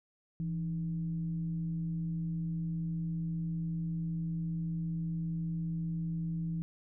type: tone with frequency modulation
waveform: sine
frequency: 165.4 Hz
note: E3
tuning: 6 cents sharp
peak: -32 dBFS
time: 0.4-6.62 s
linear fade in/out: 0 ms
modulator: 138 Hz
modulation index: 0.3
effects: none

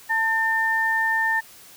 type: tone pair together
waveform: sine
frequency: 892.5 / 1800 Hz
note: A5 / A6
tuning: +24 / +39 cents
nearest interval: octave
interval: 1215 cents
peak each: -25 / -20 dBFS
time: 0.09-1.41 s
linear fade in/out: 20 ms
effects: white hiss -47 dBFS RMS until 1.76 s

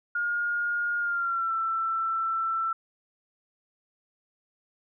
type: tone with pitch glide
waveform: sine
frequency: 1423 to 1335.4 Hz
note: F6 to E6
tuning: +32 to +22 cents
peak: -25 dBFS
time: 0.15-2.73 s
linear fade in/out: 5 ms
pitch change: -110 cents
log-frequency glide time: 0.99-1.54 s
effects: none

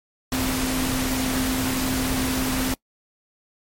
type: tone in noise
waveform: sine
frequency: 259.3 Hz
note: C4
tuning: 15 cents flat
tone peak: -24 dBFS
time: 0.32-2.74 s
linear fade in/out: 2 ms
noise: pink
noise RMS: -26 dBFS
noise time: 0.32-2.74 s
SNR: -1 dB
effects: noise-tail reverb RT60 0.1 s tail -24 dB re dry + MP3 64 kbps

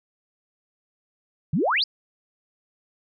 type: exponential sweep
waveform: sine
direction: up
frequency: 130.81 to 5210 Hz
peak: -19 dBFS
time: 1.53-1.84 s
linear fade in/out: 5 ms
effects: none

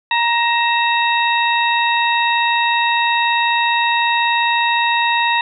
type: harmonic tone with a mistuned harmonic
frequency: 939 Hz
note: A#5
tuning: 12 cents sharp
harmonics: 1 / 2 / 3 / 4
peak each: -16 / -19 / -21 / -22 dBFS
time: 0.11-5.41 s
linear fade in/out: 2 ms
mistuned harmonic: 3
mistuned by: -91 cents
effects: none

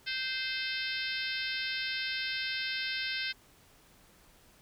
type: harmonic tone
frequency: 520 Hz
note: C5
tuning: 11 cents flat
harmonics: 3 / 4 / 5 / 6 / 7 / 8 / 9 / 10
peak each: -38 / -39 / -40 / -41 / -41 / -42 / -43 / -43 dBFS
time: 0.06-3.33 s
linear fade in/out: 20 ms
effects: pink hiss -61 dBFS RMS until 4.61 s

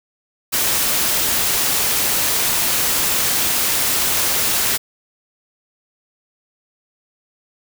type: noise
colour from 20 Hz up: white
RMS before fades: -18 dBFS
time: 0.52-4.78 s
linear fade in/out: 20 ms
effects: none

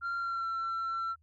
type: tone with pitch glide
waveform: sine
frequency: 1383 to 1348.3 Hz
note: F6 to E6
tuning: -17 to +39 cents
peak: -29 dBFS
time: 0.01-1.16 s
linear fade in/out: 50 ms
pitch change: -44 cents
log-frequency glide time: 0.17-0.49 s
effects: tanh soft clip ceiling -30 dBFS + added 79 Hz sine -64 dBFS peak until 1.22 s

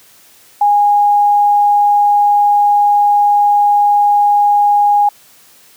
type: tone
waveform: sine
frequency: 822 Hz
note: G#5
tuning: 18 cents flat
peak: -7 dBFS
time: 0.61-5.09 s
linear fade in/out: 5 ms
effects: white hiss -45 dBFS RMS until 5.76 s + high-pass 80 Hz 12 dB/octave

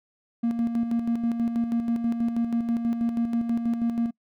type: tone with tremolo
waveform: triangle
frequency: 233.1 Hz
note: A#3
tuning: in tune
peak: -18 dBFS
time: 0.43-4.11 s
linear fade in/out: 10 ms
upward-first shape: square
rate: 6.2 Hz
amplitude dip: 55%
effects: noise-tail reverb RT60 0.1 s tail -26 dB re dry + tanh soft clip ceiling -15 dBFS

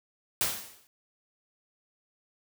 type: noise with exponential decay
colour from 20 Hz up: white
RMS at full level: -25 dBFS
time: 0.41-0.87 s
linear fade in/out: 0 ms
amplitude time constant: 98 ms
effects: none

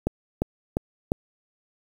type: click train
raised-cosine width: 2 ms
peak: -9 dBFS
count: 4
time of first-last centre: 0.07-1.119 s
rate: 2.86 Hz
effects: 7-bit

